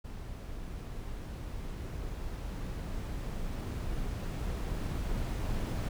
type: noise with level ramp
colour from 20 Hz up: brown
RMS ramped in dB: -42 to -32 dBFS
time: 0.04-5.89 s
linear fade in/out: 10 ms
effects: none